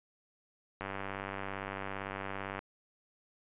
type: click train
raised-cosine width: 0.5 ms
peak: -23 dBFS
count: 175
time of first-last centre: 0.81-2.591 s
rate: 97.7 Hz
effects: resampled to 8000 Hz